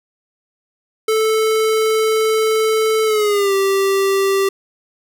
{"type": "tone with pitch glide", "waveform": "square", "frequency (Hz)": [438.5, 390.7], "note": ["A4", "G4"], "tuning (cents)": [-6, -6], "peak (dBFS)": -14, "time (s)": [1.08, 4.49], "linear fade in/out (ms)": 5, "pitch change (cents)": -200, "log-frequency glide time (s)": [3.05, 3.54], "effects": []}